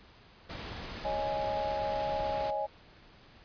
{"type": "noise", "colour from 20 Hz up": "pink", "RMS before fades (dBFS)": -41, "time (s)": [0.49, 2.51], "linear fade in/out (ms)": 10}
{"type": "chord", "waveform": "sine", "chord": "C# suspended second", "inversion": "none", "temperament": "just", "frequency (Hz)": [554.4, 623.7, 831.5], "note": ["C#5", "D#5", "G#5"], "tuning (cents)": [0, 4, 2], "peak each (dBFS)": [-36, -35, -33], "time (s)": [1.04, 2.67], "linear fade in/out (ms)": 20}
{"effects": ["pink hiss -57 dBFS RMS until 3.44 s", "resampled to 11025 Hz"]}